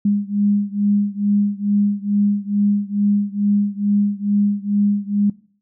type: beating tone pair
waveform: sine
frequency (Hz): 203.1 / 205.4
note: G#3 / G#3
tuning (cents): -38 / -19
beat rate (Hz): 2.3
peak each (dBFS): -18 / -19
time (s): 0.05-5.3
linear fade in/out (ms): 5
effects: noise-tail reverb RT60 0.5 s tail -22 dB re dry